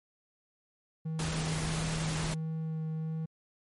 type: tone with vibrato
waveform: triangle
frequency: 159.1 Hz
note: D#3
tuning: 39 cents sharp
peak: -30 dBFS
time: 1.05-3.26 s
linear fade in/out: 10 ms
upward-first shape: sine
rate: 1.5 Hz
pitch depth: 9 cents each way
type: noise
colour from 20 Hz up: pink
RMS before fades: -36 dBFS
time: 1.19-2.34 s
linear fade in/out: 2 ms
effects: MP3 48 kbps